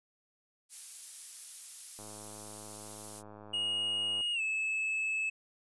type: noise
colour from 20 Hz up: violet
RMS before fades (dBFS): -41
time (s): 0.69-3.23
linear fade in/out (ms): 50
type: click train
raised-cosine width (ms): 1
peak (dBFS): -36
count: 234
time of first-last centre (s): 1.99-4.209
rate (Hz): 105
type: tone with pitch glide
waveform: triangle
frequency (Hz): 2872 to 2603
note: F7 to E7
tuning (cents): +48 to -22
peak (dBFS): -29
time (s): 3.53-5.3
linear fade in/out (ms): 10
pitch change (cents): -170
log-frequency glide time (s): 4.33-4.41
effects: resampled to 24000 Hz